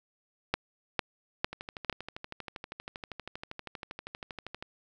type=two click trains; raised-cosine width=0.3 ms; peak=-10 / -23 dBFS; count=4 / 40; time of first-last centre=0.54-1.897 / 1.53-4.625 s; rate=2.21 / 12.6 Hz; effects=none